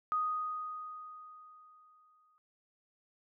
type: tone with exponential decay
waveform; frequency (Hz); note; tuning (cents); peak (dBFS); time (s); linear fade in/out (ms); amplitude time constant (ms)
sine; 1244.5; D#6; 0; -28; 0.12-2.38; 0; 490
effects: none